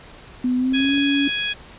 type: tone with pitch glide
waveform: sine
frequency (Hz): 250.8 to 281.5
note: B3 to C#4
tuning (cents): +27 to +27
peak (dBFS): -17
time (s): 0.44-1.28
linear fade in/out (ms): 5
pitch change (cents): +200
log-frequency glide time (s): 0.57-0.95
type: clicks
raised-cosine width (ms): 2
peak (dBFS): -26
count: 7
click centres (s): 0.724 / 0.803 / 0.846 / 0.89 / 0.936 / 0.98 / 1.292
type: harmonic tone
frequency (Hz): 832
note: G#5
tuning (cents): +3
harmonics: 2 / 3 / 4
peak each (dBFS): -28 / -26 / -24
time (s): 0.73-1.54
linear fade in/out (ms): 20
effects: pink hiss -43 dBFS RMS until 1.78 s + resampled to 8000 Hz